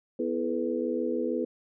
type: harmonic tone with a mistuned harmonic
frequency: 82.41 Hz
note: E2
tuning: in tune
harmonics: 3 / 4 / 5 / 6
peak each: -32 / -32 / -32 / -32 dBFS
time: 0.19-1.45 s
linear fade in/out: 5 ms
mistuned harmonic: 5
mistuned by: +66 cents
effects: none